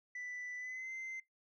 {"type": "tone with pitch glide", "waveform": "sine", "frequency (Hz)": [1983, 2073], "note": ["B6", "C7"], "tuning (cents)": [7, -17], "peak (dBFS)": -39, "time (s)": [0.15, 1.2], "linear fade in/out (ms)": 5, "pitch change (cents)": 76, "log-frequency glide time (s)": [0.57, 0.91], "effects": ["noise-tail reverb RT60 0.2 s tail -26 dB re dry", "tanh soft clip ceiling -40 dBFS"]}